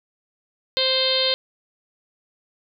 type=harmonic tone; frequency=523.3 Hz; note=C5; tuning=in tune; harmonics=1 / 2 / 3 / 4 / 5 / 6 / 7 / 8 / 9; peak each=-24 / -35 / -35 / -32 / -33 / -25 / -24 / -23 / -33 dBFS; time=0.77-1.34 s; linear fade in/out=0 ms; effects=none